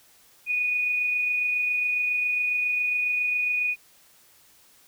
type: tone with amplitude modulation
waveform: sine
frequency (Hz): 2470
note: D#7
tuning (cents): -13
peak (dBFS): -21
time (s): 0.46-3.76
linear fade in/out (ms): 50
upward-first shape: sine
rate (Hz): 27.3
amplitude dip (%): 25
effects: white hiss -57 dBFS RMS until 4.87 s